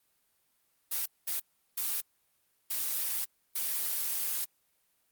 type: noise bursts at uneven times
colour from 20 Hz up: blue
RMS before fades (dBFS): -32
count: 5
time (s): 0.91-1.06 / 1.27-1.4 / 1.77-2.01 / 2.7-3.25 / 3.55-4.45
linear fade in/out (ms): 10
effects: white hiss -73 dBFS RMS until 5.11 s + Opus 32 kbps